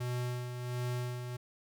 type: tone with tremolo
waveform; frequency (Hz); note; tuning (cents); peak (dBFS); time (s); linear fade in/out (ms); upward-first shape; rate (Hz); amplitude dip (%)
square; 123.47; B2; 0; -33; 0-1.37; 10; sine; 1.4; 50
effects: none